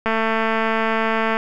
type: click train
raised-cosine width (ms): 0.5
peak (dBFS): -6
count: 293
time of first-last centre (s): 0.06-1.369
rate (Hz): 223
effects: none